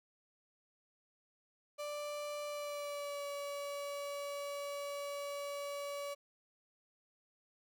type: tone with pitch glide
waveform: 35% pulse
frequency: 588 to 569.6 Hz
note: D5 to C#5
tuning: +2 to +47 cents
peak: -38 dBFS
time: 1.78-6.15 s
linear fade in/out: 20 ms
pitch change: -55 cents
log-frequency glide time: 2.47-3.27 s
effects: none